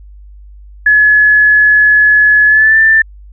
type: tone with pitch glide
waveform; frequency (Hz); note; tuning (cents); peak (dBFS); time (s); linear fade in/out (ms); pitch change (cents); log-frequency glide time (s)
sine; 1702 to 1775.3; G#6 to A6; +42 to +15; -4; 0.86-3.02; 5; +73; 2.47-2.78
effects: added 50 Hz sine -32 dBFS peak until 3.32 s